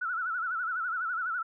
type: tone with vibrato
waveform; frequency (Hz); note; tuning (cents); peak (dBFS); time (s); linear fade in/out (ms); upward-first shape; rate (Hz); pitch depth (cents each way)
sine; 1396.9; F6; 0; -29; 0.01-1.43; 10; sine; 12; 120
effects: none